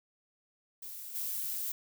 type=noise with level steps; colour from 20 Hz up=violet; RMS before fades=-44 / -36 dBFS; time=0.82-1.72 s; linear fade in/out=5 ms; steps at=1.14 s; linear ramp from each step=20 ms; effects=none